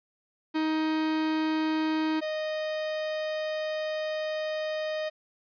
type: tone pair in turn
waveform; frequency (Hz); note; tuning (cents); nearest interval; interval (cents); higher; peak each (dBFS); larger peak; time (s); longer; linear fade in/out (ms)
45% pulse; 313.9 / 619.5; D#4 / D#5; +15 / -8; octave; 1177; second; -25 / -29; first; 0.54-2.21 / 2.21-5.1; second; 20
effects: resampled to 11025 Hz + 11-bit